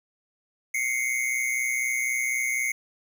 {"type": "tone pair together", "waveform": "square", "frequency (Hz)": [2093, 2217], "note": ["C7", "C#7"], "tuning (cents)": [0, 0], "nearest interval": "minor second", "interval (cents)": 100, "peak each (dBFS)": -28, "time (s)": [0.74, 2.72], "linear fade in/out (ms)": 5, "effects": []}